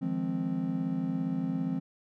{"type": "chord", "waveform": "triangle", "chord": "F minor seventh", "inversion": "third", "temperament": "just", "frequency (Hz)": [157.15, 174.61, 209.5, 261.9], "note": ["Eb3", "F3", "Ab3", "C4"], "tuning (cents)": [18, 0, 15, 2], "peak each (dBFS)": [-36, -31, -35, -30], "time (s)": [0.01, 1.8], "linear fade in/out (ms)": 20, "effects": []}